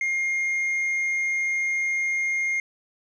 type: tone with tanh clipping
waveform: sine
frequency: 2127 Hz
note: C7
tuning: 28 cents sharp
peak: -23 dBFS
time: 0.01-2.6 s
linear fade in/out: 2 ms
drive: 3 dB
effects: none